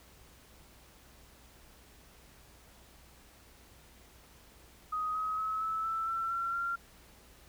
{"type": "tone with pitch steps", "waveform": "sine", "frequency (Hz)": [1253, 1270.5, 1288.2, 1306.2, 1324.4, 1342.9, 1361.7, 1380.7], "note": ["D#6", "D#6", "E6", "E6", "E6", "E6", "F6", "F6"], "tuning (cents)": [12, 36, -40, -16, 8, 32, -44, -20], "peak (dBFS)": -31, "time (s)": [4.92, 6.76], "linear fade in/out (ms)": 10, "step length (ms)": 230, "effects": ["added 60 Hz sine -62 dBFS peak until 7.48 s", "pink hiss -59 dBFS RMS until 7.48 s"]}